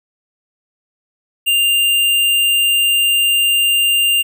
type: tone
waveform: square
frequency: 2795 Hz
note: F7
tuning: 1 cent sharp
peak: -12 dBFS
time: 1.46-4.23 s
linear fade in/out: 20 ms
effects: none